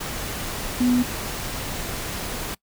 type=tone in noise; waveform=sine; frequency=246.9 Hz; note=B3; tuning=in tune; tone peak=-16 dBFS; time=0.8-1.03 s; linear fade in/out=10 ms; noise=pink; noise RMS=-30 dBFS; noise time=0-2.55 s; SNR=+11 dB; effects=noise-tail reverb RT60 0.1 s tail -23 dB re dry